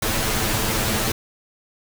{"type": "noise with comb filter", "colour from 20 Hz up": "pink", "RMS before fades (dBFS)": -22, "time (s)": [0.02, 1.12], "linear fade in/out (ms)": 5, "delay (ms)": 9.1, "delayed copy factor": 0.7, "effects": []}